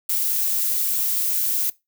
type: noise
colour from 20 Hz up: violet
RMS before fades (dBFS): -22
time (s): 0.09-1.7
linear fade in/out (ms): 5
effects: noise-tail reverb RT60 0.2 s tail -20 dB re dry